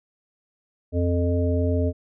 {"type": "harmonic tone with a mistuned harmonic", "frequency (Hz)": 87.31, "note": "F2", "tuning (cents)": 0, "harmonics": [1, 3, 5, 7], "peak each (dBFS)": [-21, -26, -28, -29], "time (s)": [0.92, 1.93], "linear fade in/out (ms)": 50, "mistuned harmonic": 1, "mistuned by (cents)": -21, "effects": []}